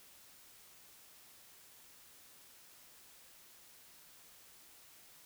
silence, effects white hiss -60 dBFS RMS until 5.25 s

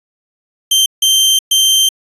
sawtooth tone bursts at uneven times, 3136 Hz, G7, in tune, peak -5 dBFS, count 3, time 0.71-0.86 / 1.02-1.39 / 1.51-1.89 s, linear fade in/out 5 ms, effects resampled to 32000 Hz

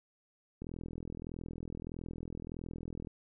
click train, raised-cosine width 3 ms, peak -29 dBFS, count 103, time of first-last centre 0.62-3.072 s, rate 41.6 Hz, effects none

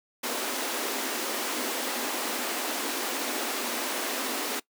pink high-pass noise, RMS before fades -31 dBFS, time 0.23-4.6 s, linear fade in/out 10 ms, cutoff 230 Hz, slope 96 dB/octave, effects noise-tail reverb RT60 0.1 s tail -21 dB re dry

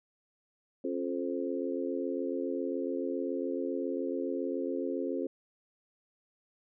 harmonic tone with a mistuned harmonic, 87.2 Hz, F2, 2 cents flat, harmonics 3 / 4 / 5 / 6, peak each -35 / -36 / -37 / -38 dBFS, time 0.84-5.27 s, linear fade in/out 5 ms, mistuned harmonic 3, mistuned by +58 cents, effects none

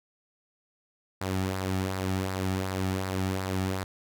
sawtooth tone with flanger, 94.5 Hz, F#2, 37 cents sharp, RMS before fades -30 dBFS, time 1.21-3.84 s, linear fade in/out 5 ms, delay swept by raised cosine 0.31 to 2.01 ms, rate 2.7 Hz, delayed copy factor -0.5, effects none

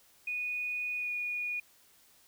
sine tone with pitch glide, 2475 to 2451 Hz, D#7 to D#7, -10 to -27 cents, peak -32 dBFS, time 0.27-1.6 s, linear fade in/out 5 ms, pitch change -17 cents, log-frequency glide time 0.97-1.11 s, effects white hiss -63 dBFS RMS until 2.27 s

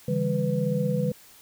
sine tone cluster, 142.3 / 164.2 / 199.9 / 496.6 Hz, C#3 / E3 / G3 / B4, +46 / -6 / +34 / +9 cents, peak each -28 dBFS, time 0.08-1.12 s, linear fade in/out 5 ms, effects white hiss -52 dBFS RMS until 1.41 s

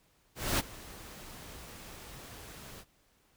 pink noise with ADSR envelope, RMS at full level -28 dBFS, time 0.35-2.85 s, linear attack 240 ms, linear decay 25 ms, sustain -20 dB, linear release 53 ms, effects pink hiss -69 dBFS RMS until 3.36 s

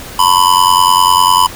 square tone with amplitude modulation, 1000 Hz, B5, 21 cents sharp, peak -3 dBFS, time 0.19-1.47 s, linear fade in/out 5 ms, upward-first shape sine, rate 90 Hz, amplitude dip 95%, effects pink hiss -29 dBFS RMS until 1.55 s

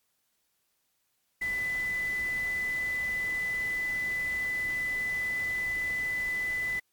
sine tone in noise, 2000 Hz, B6, 21 cents sharp, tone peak -28 dBFS, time 1.41-6.8 s, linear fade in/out 10 ms, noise pink, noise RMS -45 dBFS, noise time 1.41-6.8 s, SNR +14 dB, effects white hiss -75 dBFS RMS until 6.92 s + MP3 96 kbps

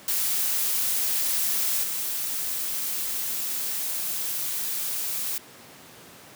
blue noise with level steps, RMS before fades -25 / -29 dBFS, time 0.08-5.38 s, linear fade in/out 2 ms, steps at 1.83 s, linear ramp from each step 10 ms, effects pink hiss -47 dBFS RMS until 6.35 s + high-pass 150 Hz 12 dB/octave

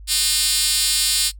5% pulse tone with high-pass filter, 305.3 Hz, D#4, 33 cents flat, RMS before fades -19 dBFS, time 0.07-1.32 s, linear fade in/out 50 ms, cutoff 5400 Hz, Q 2.1, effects noise-tail reverb RT60 0.1 s tail -21 dB re dry + added 50 Hz sine -36 dBFS peak until 1.39 s

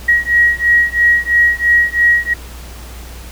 sine beating tone pair, 1900 / 1903 Hz, A#6 / A#6, +33 / +35 cents, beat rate 3 Hz, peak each -12 dBFS, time 0.08-2.34 s, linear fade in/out 10 ms, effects added 60 Hz sine -30 dBFS peak until 3.31 s + pink hiss -36 dBFS RMS until 3.31 s

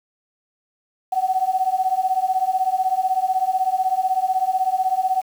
sine beating tone pair, 743 / 759 Hz, F#5 / F#5, +7 / +44 cents, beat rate 16 Hz, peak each -21 / -20 dBFS, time 1.12-5.22 s, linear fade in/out 10 ms, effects 7-bit

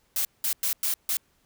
blue noise bursts at uneven times, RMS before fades -26 dBFS, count 5, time 0.16-0.25 / 0.44-0.53 / 0.63-0.73 / 0.83-0.94 / 1.09-1.17 s, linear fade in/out 2 ms, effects pink hiss -67 dBFS RMS until 1.45 s

